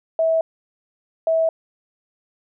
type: tone pair in turn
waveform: sine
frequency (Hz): 650 / 650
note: E5 / E5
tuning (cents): -24 / -24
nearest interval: unison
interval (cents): 0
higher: neither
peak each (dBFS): -15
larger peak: neither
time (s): 0.19-0.41 / 1.27-1.49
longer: neither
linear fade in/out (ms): 2
effects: none